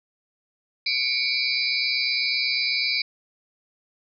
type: tone cluster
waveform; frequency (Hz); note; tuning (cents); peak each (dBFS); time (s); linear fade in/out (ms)
sine; 2251 / 2379 / 4006 / 4501 / 4941; C#7 / D7 / B7 / C#8 / D#8; +26 / +22 / +24 / +26 / -13; -28; 0.86-3.02; 5
effects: none